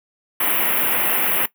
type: band-stop noise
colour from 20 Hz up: white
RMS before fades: -19 dBFS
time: 0.4-1.46 s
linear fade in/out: 5 ms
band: 3000 to 11000 Hz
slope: 48 dB/octave
effects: noise-tail reverb RT60 0.1 s tail -17 dB re dry + high-pass 200 Hz 12 dB/octave